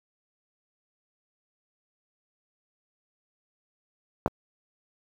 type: clicks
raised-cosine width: 1 ms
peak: -7 / -19 dBFS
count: 2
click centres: 4.261 / 4.277 s
effects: high-pass 60 Hz 12 dB/octave + 8-bit